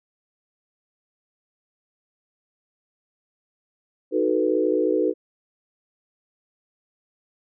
sine chord, B dominant seventh, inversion first, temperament equal, 311.1 / 370 / 440 / 493.9 Hz, D#4 / F#4 / A4 / B4, 0 / 0 / 0 / 0 cents, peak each -24 dBFS, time 4.11-5.14 s, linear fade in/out 50 ms, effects none

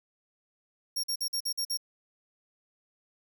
sawtooth tone bursts, 5560 Hz, F8, 9 cents flat, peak -26 dBFS, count 7, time 0.96-1.774 s, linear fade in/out 10 ms, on 76 ms, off 47 ms, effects none

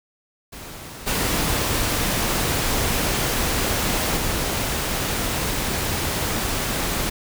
pink noise with level steps, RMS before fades -37 / -22 / -24 dBFS, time 0.52-7.1 s, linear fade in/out 10 ms, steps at 1.06 / 4.16 s, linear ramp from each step 20 ms, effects none

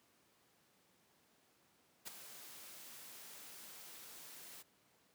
white noise with ADSR envelope, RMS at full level -44 dBFS, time 2.05-4.63 s, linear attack 25 ms, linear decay 12 ms, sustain -10 dB, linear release 19 ms, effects pink hiss -72 dBFS RMS until 5.14 s + high-pass 150 Hz 12 dB/octave

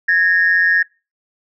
sine tone pair together, 1661.2 / 1837.1 Hz, G#6 / A#6, 0 / -26 cents, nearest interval major second, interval 174 cents, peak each -13 dBFS, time 0.08-0.83 s, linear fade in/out 10 ms, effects noise-tail reverb RT60 0.3 s tail -24 dB re dry + tanh soft clip ceiling -4 dBFS

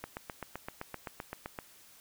click train, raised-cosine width 0.5 ms, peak -23 dBFS, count 13, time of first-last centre 0.04-1.588 s, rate 7.75 Hz, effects white hiss -58 dBFS RMS until 2 s

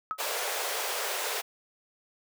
sine tone with exponential decay, 1280 Hz, D#6, 49 cents sharp, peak -24 dBFS, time 0.11-0.2 s, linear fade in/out 0 ms, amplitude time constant 18 ms
pink high-pass noise, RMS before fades -32 dBFS, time 0.18-1.42 s, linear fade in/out 20 ms, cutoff 420 Hz, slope 48 dB/octave
effects none

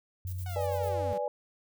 sine tone, 91.7 Hz, F#2, 15 cents flat, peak -33 dBFS, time 0.25-1.13 s, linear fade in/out 0 ms
violet noise with tremolo, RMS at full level -47 dBFS, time 0.27-0.94 s, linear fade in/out 2 ms, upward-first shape square, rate 8.9 Hz, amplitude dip 65%
sawtooth linear sweep, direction down, 750 to 176.3 Hz, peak -38 dBFS, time 0.46-1.18 s, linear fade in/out 2 ms
sine chord, G# diminished, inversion first, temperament equal, 493.9 / 587.3 / 830.6 Hz, B4 / D5 / G#5, 0 / 0 / 0 cents, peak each -34 / -32 / -35 dBFS, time 0.56-1.28 s, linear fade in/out 2 ms
effects none

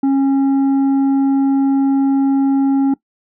triangle tone with tanh clipping, 273.1 Hz, C#4, 26 cents flat, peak -12 dBFS, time 0.03-2.94 s, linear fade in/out 5 ms, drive 10 dB, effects noise-tail reverb RT60 0.1 s tail -20 dB re dry

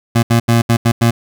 25% pulse tone bursts at uneven times, 116.54 Hz, A#2, in tune, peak -5 dBFS, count 6, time 0.15-0.23 / 0.3-0.4 / 0.48-0.62 / 0.69-0.77 / 0.85-0.92 / 1.01-1.11 s, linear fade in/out 10 ms, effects none

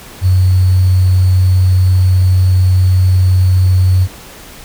sine tone with sample-and-hold, 92.5 Hz, F#2, in tune, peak -6 dBFS, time 0.21-4.08 s, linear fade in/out 50 ms, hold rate 4410 Hz, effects pink hiss -34 dBFS RMS until 4.64 s

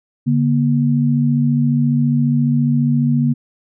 sine tone pair together, 143.7 / 238.3 Hz, D3 / A#3, -37 / +38 cents, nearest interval major sixth, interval 875 cents, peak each -15 dBFS, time 0.26-3.34 s, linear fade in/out 20 ms, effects none

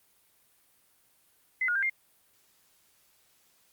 sine tone with pitch steps, 2040 / 1438 / 1591 / 2115 Hz, C7 / F#6 / G6 / C7, -44 / -50 / +25 / +18 cents, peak -25 dBFS, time 1.61-1.898 s, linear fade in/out 5 ms, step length 72 ms, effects white hiss -66 dBFS RMS until 3.72 s + Opus 32 kbps

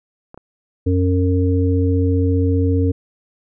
clicks, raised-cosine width 1 ms, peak -23 dBFS, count 2, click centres 0.344 / 0.376 s
harmonic tone, 91.5 Hz, F#2, 19 cents flat, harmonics 1 / 3 / 5, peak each -15 / -19 / -22 dBFS, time 0.86-2.92 s, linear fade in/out 10 ms
effects none

